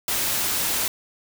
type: noise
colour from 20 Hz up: white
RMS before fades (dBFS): -24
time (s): 0.08-0.88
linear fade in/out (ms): 2
effects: none